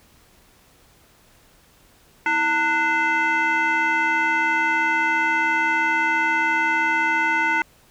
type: tone with frequency modulation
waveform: sine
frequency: 1480 Hz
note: F#6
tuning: in tune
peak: -16 dBFS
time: 2.26-7.62 s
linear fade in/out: 2 ms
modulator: 577 Hz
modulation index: 1.4
effects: tanh soft clip ceiling -14 dBFS + pink hiss -55 dBFS RMS until 7.9 s